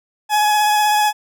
40% pulse tone with vibrato, 843 Hz, G#5, 26 cents sharp, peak -12 dBFS, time 0.29-1.13 s, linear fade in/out 50 ms, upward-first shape triangle, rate 16 Hz, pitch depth 18 cents each way, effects none

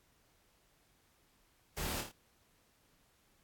pink noise with echo, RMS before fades -40 dBFS, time 1.77-2.01 s, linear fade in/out 5 ms, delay 27 ms, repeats 4, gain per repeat -4 dB, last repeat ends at 2.118 s, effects pink hiss -71 dBFS RMS until 3.43 s + AAC 64 kbps

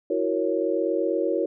sine chord, F# dominant seventh, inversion third, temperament equal, 329.6 / 370 / 466.2 / 554.4 Hz, E4 / F#4 / A#4 / C#5, 0 / 0 / 0 / 0 cents, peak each -27 dBFS, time 0.1-1.46 s, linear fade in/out 5 ms, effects none

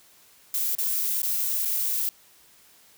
violet noise with dropouts, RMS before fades -26 dBFS, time 0.54-2.09 s, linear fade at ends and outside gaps 1 ms, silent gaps 0.751-0.784 / 1.219-1.231 / 1.65-1.655 s, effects white hiss -56 dBFS RMS until 2.97 s

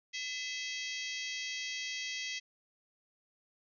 harmonic tone with a mistuned harmonic, 647 Hz, E5, 32 cents flat, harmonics 3 / 4 / 5 / 6 / 7 / 8 / 9 / 10, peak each -42 / -43 / -43 / -49 / -45 / -49 / -48 / -50 dBFS, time 0.13-2.4 s, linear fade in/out 20 ms, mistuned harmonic 3, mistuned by +65 cents, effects none

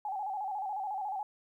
sine tone with vibrato, 802 Hz, G5, 39 cents sharp, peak -33 dBFS, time 0.05-1.23 s, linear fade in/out 2 ms, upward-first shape square, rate 14 Hz, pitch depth 81 cents each way, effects 12-bit

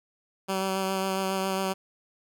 10% pulse tone with vibrato, 191.3 Hz, G3, 42 cents flat, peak -18 dBFS, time 0.48-1.74 s, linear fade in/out 20 ms, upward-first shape sine, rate 7.3 Hz, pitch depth 16 cents each way, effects none

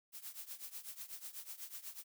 blue noise with tremolo, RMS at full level -45 dBFS, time 0.12-2.04 s, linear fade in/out 50 ms, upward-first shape triangle, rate 8.1 Hz, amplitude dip 90%, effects none

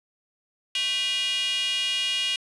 square tone with high-pass filter, 220 Hz, A3, in tune, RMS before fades -26 dBFS, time 0.75-2.36 s, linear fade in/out 2 ms, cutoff 2900 Hz, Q 6.3, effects resampled to 24000 Hz

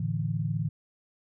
sine chord, A suspended fourth, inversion none, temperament equal with one note detuned, 110 / 145.15 / 164.81 Hz, A2 / D3 / E3, 0 / -20 / 0 cents, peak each -31 dBFS, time 0-0.69 s, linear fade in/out 5 ms, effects none

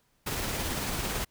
pink noise with tremolo, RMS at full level -31 dBFS, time 0.26-1.25 s, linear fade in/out 10 ms, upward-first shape sine, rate 18 Hz, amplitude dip 25%, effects pink hiss -70 dBFS RMS until 1.3 s

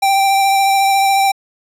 square tone with vibrato, 784 Hz, G5, in tune, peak -11 dBFS, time 0.02-1.32 s, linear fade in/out 10 ms, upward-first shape triangle, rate 14 Hz, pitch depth 20 cents each way, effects resampled to 32000 Hz

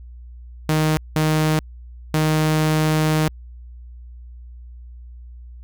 sawtooth tone bursts at uneven times, 155.5 Hz, D#3, 1 cent flat, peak -12 dBFS, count 3, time 0.69-0.97 / 1.16-1.59 / 2.14-3.28 s, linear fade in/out 0 ms, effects added 60 Hz sine -36 dBFS peak until 5.63 s

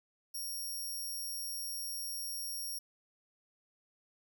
10% pulse tone, 5580 Hz, F8, 2 cents flat, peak -32 dBFS, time 0.34-2.79 s, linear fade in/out 10 ms, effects none

